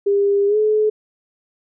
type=tone with pitch glide; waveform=sine; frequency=401.7 to 428.1 Hz; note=G4 to A4; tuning=+42 to -47 cents; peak=-13 dBFS; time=0.06-0.9 s; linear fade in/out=10 ms; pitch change=+111 cents; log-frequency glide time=0.47-0.57 s; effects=none